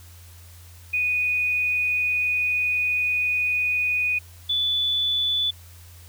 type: tone pair in turn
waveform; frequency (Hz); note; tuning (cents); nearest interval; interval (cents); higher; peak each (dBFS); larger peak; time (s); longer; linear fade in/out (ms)
sine; 2477 / 3471; D#7 / A7; -8 / -24; tritone; 584; second; -20; neither; 0.93-4.19 / 4.49-5.51; first; 10
effects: added 86 Hz sine -44 dBFS peak until 6.08 s + white hiss -51 dBFS RMS until 6.08 s